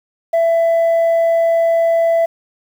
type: tone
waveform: sine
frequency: 666 Hz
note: E5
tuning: 18 cents sharp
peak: -8 dBFS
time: 0.33-2.26 s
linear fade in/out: 10 ms
effects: tanh soft clip ceiling -10 dBFS + 7-bit